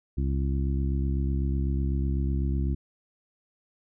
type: harmonic tone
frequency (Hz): 68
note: C#2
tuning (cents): -33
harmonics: 1 / 2 / 3 / 4 / 5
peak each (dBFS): -25 / -31 / -35 / -37 / -39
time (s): 0.17-2.75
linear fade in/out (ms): 10
effects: none